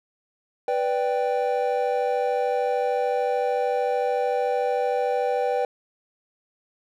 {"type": "chord", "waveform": "triangle", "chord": "G major", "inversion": "first", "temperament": "equal", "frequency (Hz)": [493.9, 587.3, 784], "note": ["B4", "D5", "G5"], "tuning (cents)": [0, 0, 0], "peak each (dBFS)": [-22, -26, -24], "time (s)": [0.68, 5.65], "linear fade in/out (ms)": 2, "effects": []}